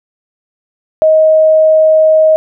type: tone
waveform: sine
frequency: 629 Hz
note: D#5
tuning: 19 cents sharp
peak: -4 dBFS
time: 1.02-2.36 s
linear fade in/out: 0 ms
effects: none